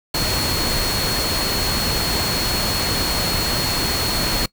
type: tone in noise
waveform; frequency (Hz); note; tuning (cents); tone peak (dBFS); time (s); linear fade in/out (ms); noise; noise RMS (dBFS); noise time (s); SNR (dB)
sine; 4323; C#8; -44; -23; 0.14-4.46; 5; pink; -22; 0.14-4.46; -4
effects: noise-tail reverb RT60 0.1 s tail -22 dB re dry